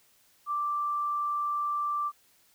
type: tone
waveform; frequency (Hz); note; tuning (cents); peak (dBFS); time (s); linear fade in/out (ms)
sine; 1174.7; D6; 0; -27; 0.46-2.12; 50
effects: white hiss -64 dBFS RMS until 2.54 s